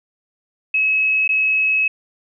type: tone with dropouts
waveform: sine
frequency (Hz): 2571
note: E7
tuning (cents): -44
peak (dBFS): -14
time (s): 0.74-1.88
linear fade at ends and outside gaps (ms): 5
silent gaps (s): 1.278-1.29
effects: none